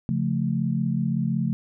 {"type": "chord", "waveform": "sine", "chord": "Db augmented", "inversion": "none", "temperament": "equal", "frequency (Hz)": [138.59, 174.61, 220], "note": ["Db3", "F3", "A3"], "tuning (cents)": [0, 0, 0], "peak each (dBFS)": -26, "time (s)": [0.09, 1.53], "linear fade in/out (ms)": 0, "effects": []}